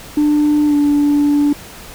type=tone with pitch glide; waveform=sine; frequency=297.4 to 290.6 Hz; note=D4 to D4; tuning=+22 to -18 cents; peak=-8 dBFS; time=0.17-1.53 s; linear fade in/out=5 ms; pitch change=-40 cents; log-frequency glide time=0.67-0.75 s; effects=tanh soft clip ceiling -8 dBFS + pink hiss -35 dBFS RMS until 1.94 s